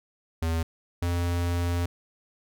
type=tone pair in turn; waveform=square; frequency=82 / 86.88 Hz; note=E2 / F2; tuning=-9 / -8 cents; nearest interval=minor second; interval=101 cents; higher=second; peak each=-25 / -25 dBFS; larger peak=neither; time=0.42-0.63 / 1.02-1.86 s; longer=second; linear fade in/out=5 ms; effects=none